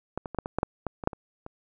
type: clicks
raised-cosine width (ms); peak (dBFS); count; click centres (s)
1; -16 / -20 / -22 / -12 / -18 / -12 / -9 / -15 / -21 / -7 / -24 / -25; 12; 0.176 / 0.258 / 0.347 / 0.387 / 0.459 / 0.586 / 0.631 / 0.867 / 1.038 / 1.074 / 1.132 / 1.464
effects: none